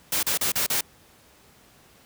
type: noise bursts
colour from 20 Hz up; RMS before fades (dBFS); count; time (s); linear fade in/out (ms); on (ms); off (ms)
white; -24; 5; 0.12-0.81; 5; 110; 35
effects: pink hiss -55 dBFS RMS until 2.05 s + high-pass 60 Hz 12 dB/octave